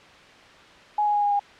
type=tone with pitch steps; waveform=sine; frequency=837 / 830.7 / 824.5 / 818.4 / 812.2 Hz; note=G#5 / G#5 / G#5 / G#5 / G#5; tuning=+13 / 0 / -13 / -26 / -39 cents; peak=-19 dBFS; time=0.98-1.395 s; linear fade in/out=5 ms; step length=83 ms; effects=white hiss -48 dBFS RMS until 1.59 s + low-pass 3000 Hz 12 dB/octave